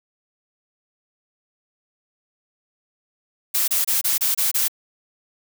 blue noise bursts, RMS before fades -20 dBFS, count 7, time 3.54-4.682 s, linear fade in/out 10 ms, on 140 ms, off 27 ms, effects none

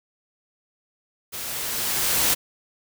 white noise with level ramp, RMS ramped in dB -33 to -19 dBFS, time 1.32-2.35 s, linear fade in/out 20 ms, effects none

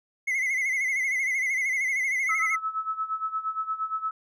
triangle tone with vibrato, 2093 Hz, C7, in tune, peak -22 dBFS, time 0.27-2.56 s, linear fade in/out 10 ms, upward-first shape sine, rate 13 Hz, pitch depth 81 cents each way
sine tone with tremolo, 1300 Hz, E6, 24 cents flat, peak -24 dBFS, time 2.29-4.11 s, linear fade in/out 2 ms, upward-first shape sine, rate 8.6 Hz, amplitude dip 80%
effects none

